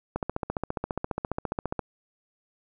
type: click train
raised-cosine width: 1 ms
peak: -14 dBFS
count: 25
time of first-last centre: 0.16-1.793 s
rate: 14.7 Hz
effects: none